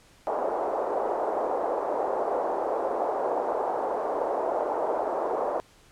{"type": "band-pass noise", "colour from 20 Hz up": "pink", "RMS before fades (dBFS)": -28, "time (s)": [0.27, 5.6], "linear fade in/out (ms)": 0, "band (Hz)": [440, 880], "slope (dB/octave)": 24, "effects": ["pink hiss -57 dBFS RMS until 5.91 s", "low-pass 10000 Hz 12 dB/octave"]}